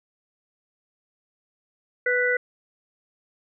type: harmonic tone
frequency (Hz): 493.9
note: B4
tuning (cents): 0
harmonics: 1 / 3 / 4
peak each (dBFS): -24 / -24 / -24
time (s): 2.06-2.37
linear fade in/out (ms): 5
effects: none